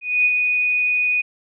sine tone with ADSR envelope, 2478 Hz, D#7, 8 cents flat, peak -12 dBFS, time 0.01-1.22 s, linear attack 240 ms, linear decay 47 ms, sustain -4 dB, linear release 16 ms, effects none

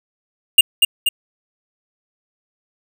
square tone with echo, 2821 Hz, F7, 17 cents sharp, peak -4 dBFS, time 0.58-0.61 s, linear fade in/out 5 ms, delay 240 ms, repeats 2, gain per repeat -5 dB, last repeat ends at 1.09 s, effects none

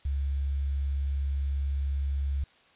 sine tone with quantisation, 69.3 Hz, C#2, in tune, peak -26 dBFS, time 0.05-2.44 s, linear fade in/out 5 ms, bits 9, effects white hiss -60 dBFS RMS until 2.75 s + resampled to 8000 Hz

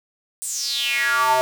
square tone with high-pass filter sweep, 128.4 Hz, C3, 32 cents flat, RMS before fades -21 dBFS, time 0.42-1.41 s, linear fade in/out 0 ms, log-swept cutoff 9000 to 690 Hz, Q 6.1, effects 8-bit

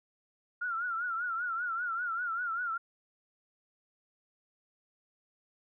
sine tone with vibrato, 1396.9 Hz, F6, in tune, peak -31 dBFS, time 0.61-2.78 s, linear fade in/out 10 ms, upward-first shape triangle, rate 5.1 Hz, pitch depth 120 cents each way, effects none

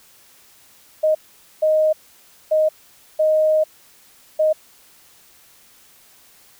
sine tone bursts at uneven times, 622.3 Hz, D#5, in tune, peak -13 dBFS, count 5, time 1.03-1.15 / 1.62-1.93 / 2.51-2.69 / 3.19-3.64 / 4.39-4.53 s, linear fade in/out 10 ms, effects white hiss -51 dBFS RMS until 6.59 s

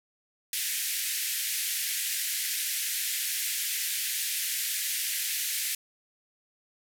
white band-pass noise, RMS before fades -31 dBFS, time 0.53-5.75 s, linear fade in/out 2 ms, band 1700 to 15000 Hz, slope 48 dB/octave, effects none

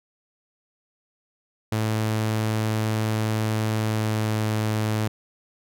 sawtooth tone with pitch glide, 109.3 to 108.36 Hz, A2 to A2, -11 to -26 cents, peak -18 dBFS, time 1.72-5.08 s, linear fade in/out 5 ms, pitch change -15 cents, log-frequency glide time 3.7-4.46 s, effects none

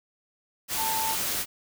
sine tone in noise, 889 Hz, A5, 18 cents sharp, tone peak -28 dBFS, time 0.76-1.16 s, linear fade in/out 50 ms, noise white, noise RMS -29 dBFS, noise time 0.68-1.46 s, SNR -2 dB, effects none

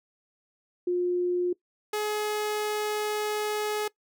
sine / sawtooth tone pair in turn, 356.1 / 422.5 Hz, F4 / G#4, +34 / +30 cents, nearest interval minor third, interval 296 cents, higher second, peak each -23 dBFS, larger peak neither, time 0.87-1.53 / 1.93-3.88 s, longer second, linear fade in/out 5 ms, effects noise-tail reverb RT60 0.1 s tail -21 dB re dry

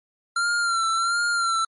square tone with vibrato, 1373 Hz, F6, 30 cents flat, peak -21 dBFS, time 0.36-1.65 s, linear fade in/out 5 ms, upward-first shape sine, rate 1.4 Hz, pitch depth 51 cents each way, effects MP3 48 kbps

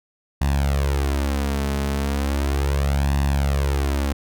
sawtooth tone with flanger, 70 Hz, C#2, 18 cents sharp, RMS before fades -21 dBFS, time 0.41-4.13 s, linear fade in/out 5 ms, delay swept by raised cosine 1.1 to 4.7 ms, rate 0.36 Hz, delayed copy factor +0.7, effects none

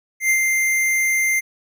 square tone with ADSR envelope, 2093 Hz, C7, in tune, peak -14 dBFS, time 0.2-1.41 s, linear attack 99 ms, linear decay 80 ms, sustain -3 dB, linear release 24 ms, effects none

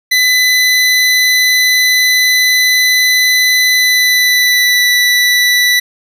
25% pulse tone with pitch glide, 2004 to 1971.8 Hz, B6 to B6, +25 to -3 cents, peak -4 dBFS, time 0.11-5.8 s, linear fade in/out 10 ms, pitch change -28 cents, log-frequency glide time 3.73-4.91 s, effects none

